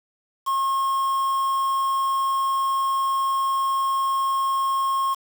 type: tone with quantisation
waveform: triangle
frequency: 1078 Hz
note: C#6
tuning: 49 cents flat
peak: -18 dBFS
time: 0.46-5.15 s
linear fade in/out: 20 ms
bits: 6
effects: none